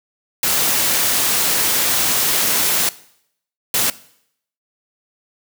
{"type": "noise bursts at uneven times", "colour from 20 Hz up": "white", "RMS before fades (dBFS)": -17, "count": 2, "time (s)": [[0.43, 2.89], [3.74, 3.9]], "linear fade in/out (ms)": 2, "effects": ["noise-tail reverb RT60 0.7 s tail -19 dB re dry", "high-pass 100 Hz 12 dB/octave"]}